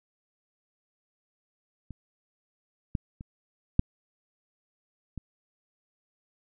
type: clicks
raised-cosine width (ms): 5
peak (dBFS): -28 / -15 / -28 / -7 / -24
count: 5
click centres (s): 1.907 / 2.952 / 3.209 / 3.794 / 5.177
effects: none